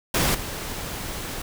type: noise with level steps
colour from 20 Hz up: pink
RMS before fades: -21 / -32 dBFS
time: 0.14-1.42 s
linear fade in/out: 5 ms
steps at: 0.34 s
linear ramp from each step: 10 ms
effects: none